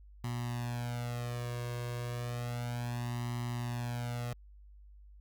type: tone with flanger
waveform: sawtooth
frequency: 120.6 Hz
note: B2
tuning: 41 cents flat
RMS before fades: -37 dBFS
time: 0.24-4.33 s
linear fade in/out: 0 ms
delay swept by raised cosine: 1 to 1.86 ms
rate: 0.32 Hz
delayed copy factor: +1
effects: added 50 Hz sine -52 dBFS peak until 5.2 s